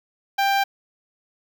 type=tone with notch filter; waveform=sawtooth; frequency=790 Hz; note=G5; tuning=13 cents sharp; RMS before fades=-20 dBFS; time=0.38-0.64 s; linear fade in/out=10 ms; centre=9000 Hz; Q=0.63; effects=none